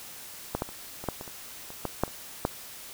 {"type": "clicks", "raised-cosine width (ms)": 1, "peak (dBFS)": [-13, -14, -28, -24, -13, -24, -29, -28, -15, -9, -29, -10], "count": 12, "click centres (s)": [0.55, 0.621, 0.69, 1.04, 1.087, 1.211, 1.278, 1.704, 1.853, 2.036, 2.079, 2.451], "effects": ["white hiss -44 dBFS RMS until 2.93 s"]}